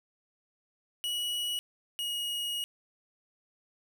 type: tone pair in turn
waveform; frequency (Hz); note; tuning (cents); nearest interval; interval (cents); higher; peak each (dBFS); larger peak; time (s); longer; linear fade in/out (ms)
45% pulse; 2923 / 2888; F#7 / F#7; -22 / -43; unison; 21; first; -30 / -31; first; 1.04-1.59 / 1.99-2.64; second; 0
effects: none